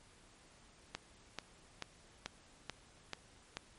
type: click train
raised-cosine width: 0.2 ms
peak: -22 dBFS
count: 7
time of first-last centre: 0.95-3.57 s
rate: 2.29 Hz
effects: pink hiss -63 dBFS RMS until 3.78 s + MP3 48 kbps